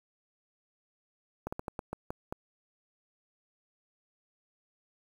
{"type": "slowing click train", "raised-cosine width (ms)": 1, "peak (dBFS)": -21, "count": 8, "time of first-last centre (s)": [1.47, 2.325], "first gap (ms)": 55, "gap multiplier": 1.26, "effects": ["8-bit"]}